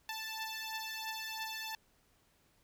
10% pulse beating tone pair, 880 / 883 Hz, A5 / A5, 0 / +6 cents, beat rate 3 Hz, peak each -33 / -35 dBFS, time 0.09-1.75 s, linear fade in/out 2 ms, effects pink hiss -71 dBFS RMS until 2.63 s

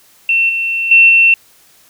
sine tone with level steps, 2700 Hz, E7, 41 cents sharp, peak -9 / -14 / -3 / -5 dBFS, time 0.29-1.34 s, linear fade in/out 2 ms, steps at 0.49 / 0.91 / 1.09 s, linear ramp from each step 5 ms, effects white hiss -48 dBFS RMS until 1.89 s

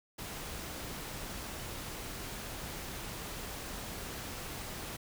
pink noise, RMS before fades -42 dBFS, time 0.18-4.97 s, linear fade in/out 10 ms, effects none

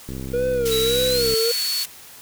click train, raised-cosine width 3 ms, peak -19 dBFS, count 83, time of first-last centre 0.09-1.338 s, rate 65.7 Hz
triangle tone with vibrato, 474.6 Hz, A#4, 31 cents sharp, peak -17 dBFS, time 0.33-1.52 s, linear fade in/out 10 ms, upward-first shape sine, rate 1.7 Hz, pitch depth 110 cents each way
white band-pass noise, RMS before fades -28 dBFS, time 0.65-1.86 s, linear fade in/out 10 ms, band 1900 to 16000 Hz, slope 12 dB/octave
sine tone with pitch glide, 3898 to 4426 Hz, B7 to C#8, -23 to -3 cents, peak -22 dBFS, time 0.71-1.84 s, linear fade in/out 10 ms, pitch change +220 cents, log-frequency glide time 1.07-1.24 s
effects white hiss -43 dBFS RMS until 2.21 s

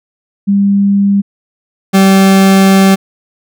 sine / 40% pulse tone pair in turn, 199.6 / 193.14 Hz, G3 / G3, +32 / -25 cents, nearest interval minor second, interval 57 cents, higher first, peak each -6 / -3 dBFS, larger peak second, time 0.47-1.22 / 1.93-2.96 s, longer second, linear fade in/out 20 ms, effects none

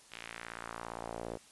sawtooth tone with band-pass filter sweep, 57.5 Hz, A#1, 23 cents flat, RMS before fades -44 dBFS, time 0.11-1.38 s, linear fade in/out 20 ms, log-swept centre 2900 to 490 Hz, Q 1.7, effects white hiss -59 dBFS RMS until 1.51 s + resampled to 24000 Hz

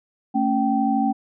sine tone cluster, 223.7 / 276.3 / 776 Hz, A3 / C#4 / G5, +29 / -6 / -18 cents, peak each -22 dBFS, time 0.34-1.13 s, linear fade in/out 20 ms, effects none

